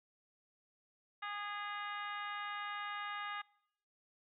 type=harmonic tone with a mistuned harmonic; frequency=410 Hz; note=G#4; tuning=22 cents flat; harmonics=2 / 3 / 4 / 5 / 6 / 7 / 8 / 9; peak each=-47 / -43 / -46 / -48 / -56 / -52 / -62 / -55 dBFS; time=1.22-3.42 s; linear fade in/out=10 ms; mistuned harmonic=4; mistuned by=+18 cents; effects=noise-tail reverb RT60 0.7 s tail -23 dB re dry